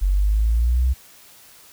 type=linear sweep; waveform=sine; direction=up; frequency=45.52 to 65 Hz; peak=-15 dBFS; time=0.01-0.94 s; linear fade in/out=20 ms; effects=white hiss -48 dBFS RMS until 1.72 s